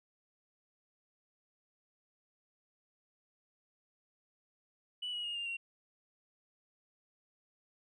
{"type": "tone with pitch steps", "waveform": "sine", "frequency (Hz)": [2960, 2906, 2853, 2800, 2749], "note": ["F#7", "F#7", "F7", "F7", "F7"], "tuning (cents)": [0, -32, 36, 4, -28], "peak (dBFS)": -35, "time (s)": [5.02, 5.57], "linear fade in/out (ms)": 10, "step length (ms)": 110, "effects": ["tanh soft clip ceiling -33 dBFS"]}